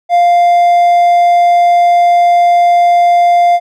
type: tone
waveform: triangle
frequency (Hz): 698.5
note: F5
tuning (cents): 0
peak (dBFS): -3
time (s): 0.09-3.6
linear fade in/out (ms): 50
effects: none